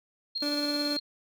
sine tone with tremolo, 4227 Hz, C8, 17 cents sharp, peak -28 dBFS, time 0.35-1 s, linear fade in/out 10 ms, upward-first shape square, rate 18 Hz, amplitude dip 50%
30% pulse tone, 291.2 Hz, D4, 15 cents flat, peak -27 dBFS, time 0.42-0.97 s, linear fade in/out 5 ms
effects none

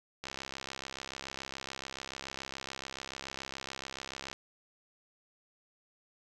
click train, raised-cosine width 0.2 ms, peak -22 dBFS, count 275, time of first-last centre 0.24-4.33 s, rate 67 Hz, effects none

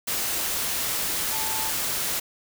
sine tone in noise, 880 Hz, A5, in tune, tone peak -33 dBFS, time 1.32-1.7 s, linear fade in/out 10 ms, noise white, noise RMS -27 dBFS, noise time 0.07-2.2 s, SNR -9 dB, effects none

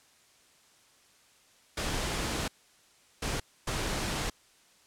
pink noise bursts at uneven times, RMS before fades -32 dBFS, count 3, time 1.77-2.48 / 3.22-3.4 / 3.67-4.3 s, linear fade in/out 5 ms, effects white hiss -62 dBFS RMS until 4.86 s + low-pass 9000 Hz 12 dB/octave

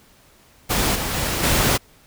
pink noise with level steps, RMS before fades -20 / -25 / -23 / -18 dBFS, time 0.69-1.78 s, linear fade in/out 20 ms, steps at 0.95 / 1.13 / 1.43 s, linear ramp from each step 10 ms, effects pink hiss -53 dBFS RMS until 2.06 s

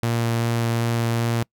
sawtooth tone with vibrato, 116.54 Hz, A#2, in tune, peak -16 dBFS, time 0.03-1.43 s, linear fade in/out 0 ms, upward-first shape sine, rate 2.6 Hz, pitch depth 8 cents each way, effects noise-tail reverb RT60 0.1 s tail -26 dB re dry

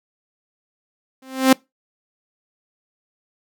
sawtooth tone with exponential growth, 262.8 Hz, C4, 8 cents sharp, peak -3 dBFS, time 1.22-1.53 s, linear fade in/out 5 ms, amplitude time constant 66 ms, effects noise-tail reverb RT60 0.2 s tail -24 dB re dry

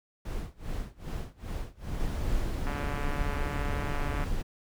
brown noise with tremolo, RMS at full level -33 dBFS, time 0.25-2.51 s, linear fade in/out 5 ms, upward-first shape sine, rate 2.5 Hz, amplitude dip 95%
brown noise, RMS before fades -31 dBFS, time 1.99-4.43 s, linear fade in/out 20 ms
click train, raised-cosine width 0.5 ms, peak -22 dBFS, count 227, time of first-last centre 2.67-4.239 s, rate 144 Hz
effects none

